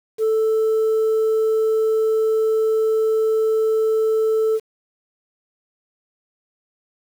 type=tone; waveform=sine; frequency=440 Hz; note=A4; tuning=in tune; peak=-13 dBFS; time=0.18-4.6 s; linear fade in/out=50 ms; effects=tanh soft clip ceiling -14 dBFS + 7-bit